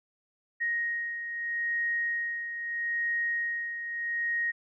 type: beating tone pair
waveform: sine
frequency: 1874 / 1874.78 Hz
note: A#6 / A#6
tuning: +9 / +9 cents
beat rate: 0.78 Hz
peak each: -29 / -37 dBFS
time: 0.6-4.52 s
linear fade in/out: 20 ms
effects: none